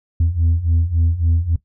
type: beating tone pair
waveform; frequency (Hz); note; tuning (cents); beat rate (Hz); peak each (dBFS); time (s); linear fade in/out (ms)
sine; 81 / 84.6; E2 / E2; -30 / +45; 3.6; -17 / -14; 0.2-1.56; 5
effects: noise-tail reverb RT60 0.1 s tail -18 dB re dry + tanh soft clip ceiling -10 dBFS